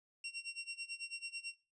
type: tone with tremolo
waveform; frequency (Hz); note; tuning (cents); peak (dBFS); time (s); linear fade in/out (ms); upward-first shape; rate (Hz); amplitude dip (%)
sawtooth; 2742; F7; -32; -36; 0.24-1.54; 2; sine; 9.1; 95
effects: noise-tail reverb RT60 0.3 s tail -18 dB re dry + resampled to 22050 Hz